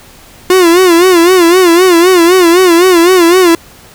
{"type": "tone with vibrato", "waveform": "45% pulse", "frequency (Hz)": 353.7, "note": "F4", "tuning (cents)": 22, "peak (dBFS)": -3, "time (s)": [0.5, 3.55], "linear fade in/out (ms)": 2, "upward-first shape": "sine", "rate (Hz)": 3.9, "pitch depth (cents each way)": 110, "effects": ["pink hiss -37 dBFS RMS until 3.94 s"]}